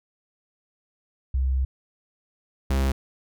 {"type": "tone pair in turn", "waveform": ["sine", "45% pulse"], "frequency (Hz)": [65.5, 66.91], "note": ["C2", "C2"], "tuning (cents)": [2, 39], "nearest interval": "unison", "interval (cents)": 37, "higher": "second", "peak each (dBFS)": -20, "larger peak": "neither", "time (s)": [[1.34, 1.65], [2.7, 2.92]], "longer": "first", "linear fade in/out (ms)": 5, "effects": []}